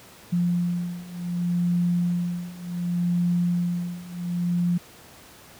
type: beating tone pair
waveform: sine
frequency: 174.61 / 175.28 Hz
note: F3 / F3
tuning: 0 / +7 cents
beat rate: 0.67 Hz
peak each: -26 / -24 dBFS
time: 0.32-4.78 s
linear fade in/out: 10 ms
effects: pink hiss -48 dBFS RMS until 5.59 s + high-pass 80 Hz 12 dB/octave